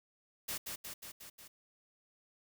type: noise with echo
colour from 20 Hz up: white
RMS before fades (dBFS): -39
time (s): 0.48-0.58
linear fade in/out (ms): 10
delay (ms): 180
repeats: 5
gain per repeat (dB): -3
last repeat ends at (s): 1.48
effects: none